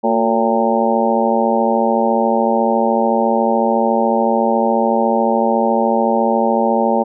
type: harmonic tone with a mistuned harmonic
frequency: 113.9 Hz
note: A#2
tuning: 40 cents flat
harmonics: 2 / 3 / 4 / 5 / 6 / 7 / 8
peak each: -18 / -23 / -21 / -18 / -24 / -19 / -21 dBFS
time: 0.03-7.04 s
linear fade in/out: 20 ms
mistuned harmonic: 3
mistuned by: +89 cents
effects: none